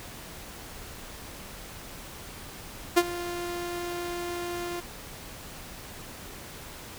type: tone with ADSR envelope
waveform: sawtooth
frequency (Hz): 349.2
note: F4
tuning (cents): 0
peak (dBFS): -11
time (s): 2.96-4.81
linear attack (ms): 17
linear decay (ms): 46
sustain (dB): -17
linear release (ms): 17
effects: pink hiss -43 dBFS RMS until 6.98 s